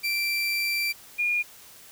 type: tone pair in turn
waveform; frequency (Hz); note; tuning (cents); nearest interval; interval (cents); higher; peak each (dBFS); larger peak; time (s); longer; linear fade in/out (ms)
30% pulse / sine; 2349 / 2428; D7 / D#7; 0 / -43; minor second; 57; second; -22; neither; 0.03-0.93 / 1.18-1.43; first; 20
effects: white hiss -49 dBFS RMS until 1.91 s